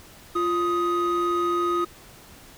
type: tone pair together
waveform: triangle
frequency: 347.8 / 1250.9 Hz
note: F4 / D#6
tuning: -7 / +9 cents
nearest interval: octave + minor seventh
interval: 2216 cents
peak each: -21 dBFS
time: 0.35-1.85 s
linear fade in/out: 10 ms
effects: tanh soft clip ceiling -15 dBFS + pink hiss -48 dBFS RMS until 2.57 s